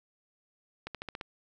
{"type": "accelerating click train", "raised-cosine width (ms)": 0.3, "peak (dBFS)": -22, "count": 6, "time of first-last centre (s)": [0.87, 1.211], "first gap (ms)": 77, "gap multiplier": 0.94, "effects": []}